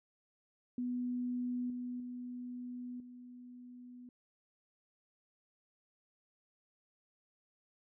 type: tone with level steps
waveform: sine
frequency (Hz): 246.9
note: B3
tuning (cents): 0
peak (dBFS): -34 / -38 / -41 / -49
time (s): 0.78-4.09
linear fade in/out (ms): 2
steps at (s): 1.7 / 2 / 3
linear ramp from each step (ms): 2
effects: none